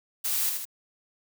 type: noise with echo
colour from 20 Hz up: blue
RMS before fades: -28 dBFS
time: 0.24-0.5 s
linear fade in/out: 10 ms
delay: 77 ms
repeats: 2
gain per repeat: -4 dB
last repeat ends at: 0.654 s
effects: none